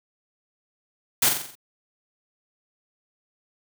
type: noise with echo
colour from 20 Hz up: white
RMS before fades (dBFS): -19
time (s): 1.22-1.29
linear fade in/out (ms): 5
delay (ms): 44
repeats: 6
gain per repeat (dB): -5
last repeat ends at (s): 1.554
effects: none